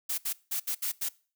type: noise bursts at uneven times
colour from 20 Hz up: blue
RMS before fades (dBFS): -31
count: 6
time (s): 0.09-0.18 / 0.25-0.33 / 0.51-0.6 / 0.67-0.75 / 0.82-0.92 / 1.01-1.09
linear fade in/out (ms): 10
effects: noise-tail reverb RT60 0.4 s tail -22 dB re dry